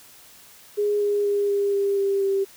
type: tone with pitch steps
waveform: sine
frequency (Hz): 413.8 / 410 / 406.2 / 402.5 / 398.8 / 395.1 / 391.5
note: G#4 / G#4 / G#4 / G4 / G4 / G4 / G4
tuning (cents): -6 / -22 / -38 / +46 / +30 / +14 / -2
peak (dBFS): -19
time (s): 0.77-2.45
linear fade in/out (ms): 20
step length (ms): 240
effects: white hiss -49 dBFS RMS until 2.56 s